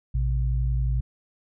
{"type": "tone pair together", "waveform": "sine", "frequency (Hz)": [57.15, 128.3], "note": ["A#1", "C3"], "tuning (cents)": [-34, -34], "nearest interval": "octave + major second", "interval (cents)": 1400, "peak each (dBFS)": [-22, -27], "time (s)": [0.14, 1.01], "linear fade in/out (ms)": 10, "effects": []}